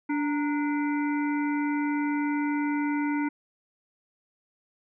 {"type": "harmonic tone with a mistuned harmonic", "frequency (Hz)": 291.7, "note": "D4", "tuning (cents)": -12, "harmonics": [1, 3, 5, 7, 8], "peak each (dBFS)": [-25, -34, -38, -38, -44], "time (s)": [0.09, 3.29], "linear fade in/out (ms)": 10, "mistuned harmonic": 3, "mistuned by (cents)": 93, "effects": []}